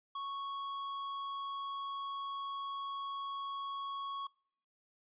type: tone with tanh clipping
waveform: sine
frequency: 1107 Hz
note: C#6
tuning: 3 cents flat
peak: -40 dBFS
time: 0.15-4.27 s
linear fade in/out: 5 ms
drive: 15 dB
effects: noise-tail reverb RT60 0.7 s tail -25 dB re dry + resampled to 8000 Hz